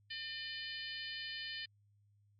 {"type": "harmonic tone", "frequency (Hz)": 602, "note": "D5", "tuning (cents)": 43, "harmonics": [3, 4, 5, 6, 7, 8], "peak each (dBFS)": [-46, -51, -46, -52, -48, -50], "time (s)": [0.1, 1.66], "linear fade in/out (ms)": 10, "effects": ["added 102 Hz sine -67 dBFS peak until 2.39 s", "MP3 32 kbps"]}